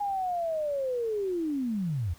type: linear sweep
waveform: sine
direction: down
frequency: 826 to 75.2 Hz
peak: -27 dBFS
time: 0-2.14 s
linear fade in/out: 10 ms
effects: pink hiss -56 dBFS RMS until 2.18 s